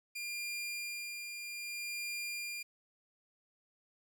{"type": "tone with tremolo", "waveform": "sawtooth", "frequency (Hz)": 2400, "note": "D7", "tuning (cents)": 37, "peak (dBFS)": -34, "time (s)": [0.15, 2.63], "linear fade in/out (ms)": 10, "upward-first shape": "sine", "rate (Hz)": 0.63, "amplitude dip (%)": 40, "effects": ["11-bit"]}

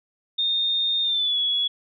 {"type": "tone with pitch glide", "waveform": "sine", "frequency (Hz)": [3658, 3374], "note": ["A#7", "G#7"], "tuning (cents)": [-33, 27], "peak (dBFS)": -20, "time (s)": [0.38, 1.68], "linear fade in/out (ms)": 10, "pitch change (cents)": -140, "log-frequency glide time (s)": [1.03, 1.38], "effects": []}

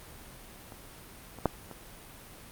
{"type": "clicks", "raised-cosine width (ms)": 1, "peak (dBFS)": [-30, -30, -9, -28], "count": 4, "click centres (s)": [0.722, 1.387, 1.457, 1.713], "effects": ["pink hiss -49 dBFS RMS until 2.51 s", "Opus 32 kbps"]}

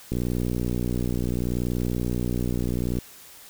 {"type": "click train", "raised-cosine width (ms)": 3, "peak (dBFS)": -14, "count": 175, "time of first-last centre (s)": [0.12, 2.987], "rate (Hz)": 60.7, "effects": ["white hiss -47 dBFS RMS until 3.49 s"]}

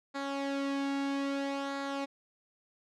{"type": "tone with flanger", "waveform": "sawtooth", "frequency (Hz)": 277.2, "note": "C#4", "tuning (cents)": 0, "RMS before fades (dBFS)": -34, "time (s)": [0.14, 2.06], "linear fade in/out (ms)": 20, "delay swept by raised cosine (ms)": [0.35, 1.65], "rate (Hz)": 0.61, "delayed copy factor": -0.55, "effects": ["low-pass 5000 Hz 12 dB/octave"]}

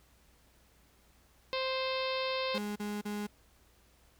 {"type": "harmonic tone", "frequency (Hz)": 523.3, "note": "C5", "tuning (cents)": 0, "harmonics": [1, 2, 3, 4, 5, 6, 7, 8, 9, 10], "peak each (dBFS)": [-34, -38, -47, -43, -41, -45, -42, -43, -47, -51], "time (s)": [1.53, 2.58], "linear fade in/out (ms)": 0}
{"type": "tone bursts", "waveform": "35% pulse", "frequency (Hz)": 207.4, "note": "G#3", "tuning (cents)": -2, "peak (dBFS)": -33, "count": 3, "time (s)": [2.54, 3.27], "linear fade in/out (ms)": 10, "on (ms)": 220, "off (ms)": 35}
{"effects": ["added 60 Hz sine -66 dBFS peak until 4.19 s", "pink hiss -66 dBFS RMS until 4.19 s"]}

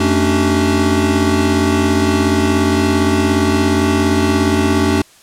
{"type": "tone cluster", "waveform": "square", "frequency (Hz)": [88, 220, 280.3, 297.5, 382.1], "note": ["F2", "A3", "C#4", "D4", "G4"], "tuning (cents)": [14, 0, 19, 22, -44], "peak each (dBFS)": -19, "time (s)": [0, 5.02], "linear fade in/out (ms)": 5, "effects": ["white hiss -46 dBFS RMS until 5.22 s", "low-pass 10000 Hz 12 dB/octave"]}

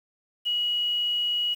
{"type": "tone with quantisation", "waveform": "sine", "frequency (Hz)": 2911, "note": "F#7", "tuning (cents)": -29, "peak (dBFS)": -23, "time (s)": [0.45, 1.55], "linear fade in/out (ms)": 20, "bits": 8, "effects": []}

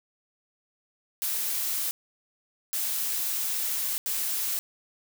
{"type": "noise bursts at uneven times", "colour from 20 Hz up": "blue", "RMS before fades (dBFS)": -29, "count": 3, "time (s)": [[1.22, 1.91], [2.73, 3.98], [4.06, 4.59]], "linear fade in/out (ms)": 0, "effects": []}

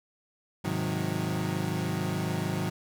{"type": "chord", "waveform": "30% pulse", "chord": "Ab dominant seventh", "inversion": "none", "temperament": "equal with one note detuned", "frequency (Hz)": [103.83, 130.81, 155.56, 182.45], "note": ["Ab2", "C3", "Eb3", "Gb3"], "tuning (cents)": [0, 0, 0, -24], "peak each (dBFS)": [-32, -34, -30, -30], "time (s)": [0.64, 2.7], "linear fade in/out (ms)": 10, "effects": []}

